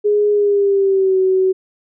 sine tone with pitch glide, 415.3 to 376.5 Hz, G#4 to F#4, 0 to +30 cents, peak -11 dBFS, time 0.04-1.53 s, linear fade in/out 20 ms, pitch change -170 cents, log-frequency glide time 0.31-1.18 s, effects none

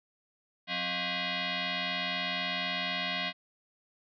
sine tone with frequency modulation, 624 Hz, D#5, 5 cents sharp, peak -30 dBFS, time 0.67-3.33 s, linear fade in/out 50 ms, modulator 444 Hz, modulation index 7.9, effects none

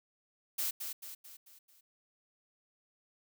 blue noise with echo, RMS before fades -34 dBFS, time 0.58-0.71 s, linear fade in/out 10 ms, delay 220 ms, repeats 5, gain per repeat -6 dB, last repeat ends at 1.81 s, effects none

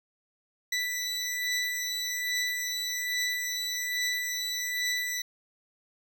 20% pulse beating tone pair, 1975.5 / 1976.7 Hz, B6 / B6, 0 / +1 cents, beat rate 1.2 Hz, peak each -30 / -25 dBFS, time 0.72-5.22 s, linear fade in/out 5 ms, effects none

